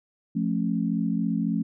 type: chord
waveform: sine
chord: F augmented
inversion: none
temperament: just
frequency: 174.61 / 218.3 / 272.8 Hz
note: F3 / A3 / C#4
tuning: 0 / -13 / -28 cents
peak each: -27 / -26 / -29 dBFS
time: 0.35-1.63 s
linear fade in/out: 10 ms
effects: none